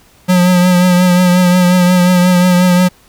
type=tone with vibrato; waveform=square; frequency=180 Hz; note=F#3; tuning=47 cents flat; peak=-7 dBFS; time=0.28-2.89 s; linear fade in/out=20 ms; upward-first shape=triangle; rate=5.6 Hz; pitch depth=37 cents each way; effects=pink hiss -47 dBFS RMS until 3.08 s